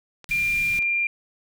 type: clicks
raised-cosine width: 0.2 ms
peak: -25 dBFS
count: 3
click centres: 0.243 / 0.737 / 0.824 s
type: band-stop noise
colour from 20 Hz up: pink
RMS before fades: -37 dBFS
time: 0.29-0.79 s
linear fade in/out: 0 ms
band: 210 to 1800 Hz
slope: 24 dB/octave
type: tone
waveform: sine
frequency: 2390 Hz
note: D7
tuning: 30 cents sharp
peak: -20 dBFS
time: 0.31-1.07 s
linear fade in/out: 2 ms
effects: none